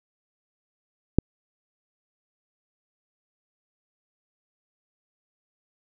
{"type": "click", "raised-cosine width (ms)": 3, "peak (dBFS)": -3, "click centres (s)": 1.186, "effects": []}